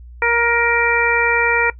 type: harmonic tone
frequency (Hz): 470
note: A#4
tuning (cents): +14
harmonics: 1 / 2 / 3 / 4 / 5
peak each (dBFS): -20 / -20 / -20 / -20 / -20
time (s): 0.22-1.7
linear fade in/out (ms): 2
effects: noise-tail reverb RT60 0.1 s tail -19 dB re dry + added 60 Hz sine -35 dBFS peak until 1.79 s